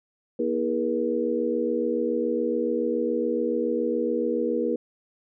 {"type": "harmonic tone with a mistuned harmonic", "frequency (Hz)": 80, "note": "D#2", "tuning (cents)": 49, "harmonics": [3, 4, 5, 6], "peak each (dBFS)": [-29, -29, -29, -26], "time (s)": [0.39, 4.76], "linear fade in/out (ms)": 5, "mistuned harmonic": 5, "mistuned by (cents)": 55, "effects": []}